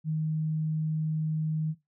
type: tone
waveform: sine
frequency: 156.4 Hz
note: D#3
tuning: 9 cents sharp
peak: -26 dBFS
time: 0.04-1.75 s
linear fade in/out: 50 ms
effects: noise-tail reverb RT60 0.2 s tail -17 dB re dry